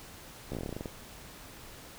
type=slowing click train; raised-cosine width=2 ms; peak=-23 dBFS; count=13; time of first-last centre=0.52-0.858 s; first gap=14 ms; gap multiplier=1.12; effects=pink hiss -49 dBFS RMS until 1.98 s